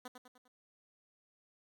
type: tone with echo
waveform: 10% pulse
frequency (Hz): 250.9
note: B3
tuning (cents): +28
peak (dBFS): -35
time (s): 0.05-0.08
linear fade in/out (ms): 5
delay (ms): 100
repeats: 4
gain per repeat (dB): -6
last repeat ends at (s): 0.48
effects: none